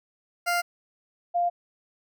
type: tone pair in turn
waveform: 20% pulse / sine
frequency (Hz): 698.5 / 698.5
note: F5 / F5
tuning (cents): 0 / 0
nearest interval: unison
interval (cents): 0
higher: neither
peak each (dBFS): -18 / -21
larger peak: first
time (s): 0.46-0.62 / 1.34-1.5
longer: neither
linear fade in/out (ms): 20
effects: none